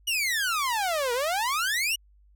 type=exponential two-way sweep; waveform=sawtooth; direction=down then up; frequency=2966 to 466.2 to 2966 Hz; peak=-21 dBFS; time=0.07-1.96 s; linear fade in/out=10 ms; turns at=1.13 s; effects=added 50 Hz sine -55 dBFS peak until 2.35 s